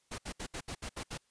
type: noise bursts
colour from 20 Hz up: pink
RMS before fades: -40 dBFS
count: 8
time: 0.11-1.177 s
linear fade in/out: 10 ms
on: 73 ms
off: 69 ms
effects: white hiss -73 dBFS RMS until 1.3 s + resampled to 22050 Hz